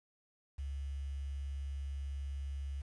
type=tone with quantisation; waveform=sine; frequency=69.4 Hz; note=C#2; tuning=3 cents sharp; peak=-37 dBFS; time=0.58-2.82 s; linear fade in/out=10 ms; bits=10; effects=resampled to 24000 Hz